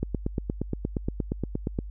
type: click train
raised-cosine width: 3 ms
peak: -14 dBFS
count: 16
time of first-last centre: 0.03-1.788 s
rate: 8.53 Hz
effects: added 50 Hz sine -35 dBFS peak until 1.9 s